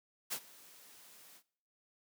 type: noise with ADSR envelope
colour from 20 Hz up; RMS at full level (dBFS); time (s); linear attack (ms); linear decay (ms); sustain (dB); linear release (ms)
white; -36; 0.3-1.43; 26; 68; -22; 74
effects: noise-tail reverb RT60 0.6 s tail -21 dB re dry + high-pass 150 Hz 12 dB/octave